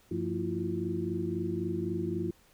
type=tone cluster; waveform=sine; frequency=97.1 / 173.4 / 225.9 / 330 / 353.8 Hz; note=G2 / F3 / A3 / E4 / F4; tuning=-16 / -12 / +46 / +2 / +23 cents; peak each=-38 / -36 / -40 / -35 / -35 dBFS; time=0.11-2.31 s; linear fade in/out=5 ms; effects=pink hiss -63 dBFS RMS until 2.53 s